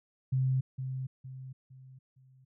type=tone with echo; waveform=sine; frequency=130.81 Hz; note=C3; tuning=in tune; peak=-25 dBFS; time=0.32-0.61 s; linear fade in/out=10 ms; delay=460 ms; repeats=4; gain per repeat=-8 dB; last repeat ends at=2.45 s; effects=none